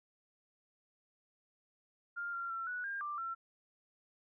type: tone with pitch steps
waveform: sine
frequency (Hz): 1401 / 1380 / 1349 / 1473 / 1605 / 1181 / 1350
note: F6 / F6 / E6 / F#6 / G6 / D6 / E6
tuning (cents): +5 / -21 / +40 / -8 / +40 / +9 / +41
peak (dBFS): -37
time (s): 2.16-3.35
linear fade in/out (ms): 20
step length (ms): 170
effects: none

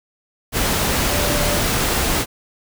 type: tone in noise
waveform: sine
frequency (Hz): 587.3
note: D5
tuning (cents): 0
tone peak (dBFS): -25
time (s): 1.08-1.63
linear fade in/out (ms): 50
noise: pink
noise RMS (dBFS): -19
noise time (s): 0.52-2.26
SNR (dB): -9
effects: none

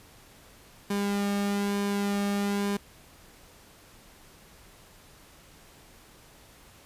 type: tone with flanger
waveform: sawtooth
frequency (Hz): 201.7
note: G3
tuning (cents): +50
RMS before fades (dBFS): -28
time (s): 0.9-2.77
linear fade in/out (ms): 5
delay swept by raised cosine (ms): 1.5 to 2.02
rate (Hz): 1.1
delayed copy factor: -0.55
effects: pink hiss -54 dBFS RMS until 6.85 s + resampled to 32000 Hz

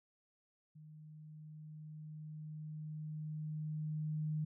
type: tone with level ramp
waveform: sine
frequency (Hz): 153.8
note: D#3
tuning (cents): -20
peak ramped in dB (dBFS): -53 to -34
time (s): 0.75-4.45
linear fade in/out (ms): 10
effects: none

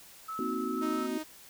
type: tone with tremolo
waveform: sine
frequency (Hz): 1300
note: E6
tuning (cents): -24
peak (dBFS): -35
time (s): 0.28-1.07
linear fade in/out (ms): 10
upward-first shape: square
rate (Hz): 2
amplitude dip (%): 25
type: chord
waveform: sine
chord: C half-diminished seventh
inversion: third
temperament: equal with one note detuned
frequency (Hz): 233.1 / 261.6 / 313.8 / 370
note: Bb3 / C4 / Eb4 / Gb4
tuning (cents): 0 / 0 / +15 / 0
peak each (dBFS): -37 / -35 / -38 / -36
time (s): 0.39-1.18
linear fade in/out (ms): 2
type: tone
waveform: sawtooth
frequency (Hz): 311.1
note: D#4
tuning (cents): 0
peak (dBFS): -32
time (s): 0.81-1.24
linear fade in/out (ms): 20
effects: white hiss -53 dBFS RMS until 1.49 s

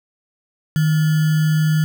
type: tone with sample-and-hold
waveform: sine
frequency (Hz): 155.56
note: D#3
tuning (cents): 0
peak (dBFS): -13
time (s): 0.76-1.84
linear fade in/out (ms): 0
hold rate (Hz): 1575
effects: none

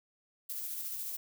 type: noise with tremolo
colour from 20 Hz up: violet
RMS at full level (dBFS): -38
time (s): 0.49-1.17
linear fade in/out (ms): 10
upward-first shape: square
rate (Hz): 14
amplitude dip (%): 25
effects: none

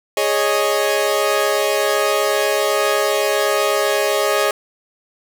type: chord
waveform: sawtooth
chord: Ab suspended fourth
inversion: none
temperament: equal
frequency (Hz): 415.3 / 554.4 / 622.3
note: Ab4 / Db5 / Eb5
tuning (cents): 0 / 0 / 0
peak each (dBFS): -16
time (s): 0.17-4.51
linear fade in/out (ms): 2
effects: none

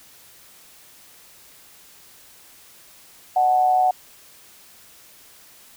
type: tone with amplitude modulation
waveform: sine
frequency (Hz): 740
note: F#5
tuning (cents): 0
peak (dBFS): -12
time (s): 3.36-3.91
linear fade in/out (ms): 5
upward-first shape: sine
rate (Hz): 132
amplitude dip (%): 55
effects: white hiss -49 dBFS RMS until 5.76 s

